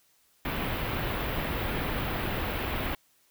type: band-stop noise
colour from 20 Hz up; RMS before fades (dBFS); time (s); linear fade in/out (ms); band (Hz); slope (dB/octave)
pink; -31; 0.45-2.95; 2; 3300 to 15000; 24
effects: white hiss -66 dBFS RMS until 3.3 s